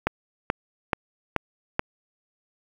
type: click train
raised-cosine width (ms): 0.5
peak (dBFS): -6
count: 5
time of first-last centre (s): 0.07-1.794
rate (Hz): 2.32
effects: 7-bit